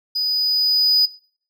triangle tone with level ramp, 4970 Hz, D#8, 3 cents flat, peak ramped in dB -18 to -11 dBFS, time 0.15-1.06 s, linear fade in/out 10 ms, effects noise-tail reverb RT60 0.5 s tail -21 dB re dry

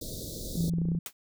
pink band-stop noise, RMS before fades -38 dBFS, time 0.01-0.7 s, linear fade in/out 5 ms, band 630 to 3600 Hz, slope 96 dB/octave
clicks, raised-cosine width 3 ms, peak -23 dBFS, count 11, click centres 0.555 / 0.607 / 0.642 / 0.682 / 0.737 / 0.785 / 0.817 / 0.854 / 0.887 / 0.918 / 0.95 s
sine tone, 167.8 Hz, E3, 31 cents sharp, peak -26 dBFS, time 0.57-0.99 s, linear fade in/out 5 ms
white noise with exponential decay, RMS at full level -32 dBFS, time 1.06-1.13 s, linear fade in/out 2 ms, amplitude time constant 15 ms
effects none

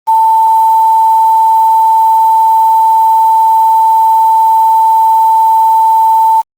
sine tone with quantisation, 891 Hz, A5, 22 cents sharp, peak -4 dBFS, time 0.07-6.42 s, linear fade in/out 20 ms, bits 5, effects Opus 24 kbps

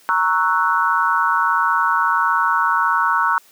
sine chord, F# dominant seventh, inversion first, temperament equal, 932.3 / 1108.7 / 1318.5 / 1480 Hz, A#5 / C#6 / E6 / F#6, 0 / 0 / 0 / 0 cents, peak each -20 dBFS, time 0.09-3.38 s, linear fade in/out 0 ms, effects white hiss -51 dBFS RMS until 3.51 s + high-pass 200 Hz 12 dB/octave

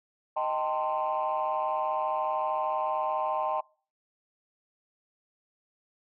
sine chord, A half-diminished seventh, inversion second, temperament equal with one note detuned, 622.3 / 784 / 897.5 / 1046.5 Hz, Eb5 / G5 / A5 / C6, 0 / 0 / +34 / 0 cents, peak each -31 dBFS, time 0.36-3.61 s, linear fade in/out 10 ms, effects noise-tail reverb RT60 0.4 s tail -24 dB re dry + tanh soft clip ceiling -20 dBFS

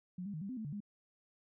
sine tone with pitch steps, 180.8 / 202.8 / 155.5 / 197.5 / 256.8 / 219.2 / 145.6 / 205.3 Hz, F#3 / G#3 / D#3 / G3 / C4 / A3 / D3 / G#3, -40 / -41 / -1 / +13 / -32 / -6 / -15 / -20 cents, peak -39 dBFS, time 0.18-0.804 s, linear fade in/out 5 ms, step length 78 ms, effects none

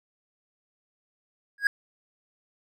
triangle tone with exponential growth, 1645 Hz, G#6, 17 cents flat, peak -12 dBFS, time 1.58-1.67 s, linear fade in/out 2 ms, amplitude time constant 18 ms, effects none

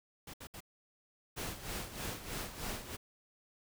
pink noise bursts, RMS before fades -48 dBFS, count 3, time 0.27-0.605 s, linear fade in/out 5 ms, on 67 ms, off 67 ms
pink noise with tremolo, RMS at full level -39 dBFS, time 1.36-2.97 s, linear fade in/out 20 ms, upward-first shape sine, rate 3.2 Hz, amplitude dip 70%
effects none

